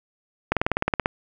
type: slowing click train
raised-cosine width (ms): 0.5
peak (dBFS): -5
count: 11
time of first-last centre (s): 0.52-1.059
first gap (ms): 47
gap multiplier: 1.03
effects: none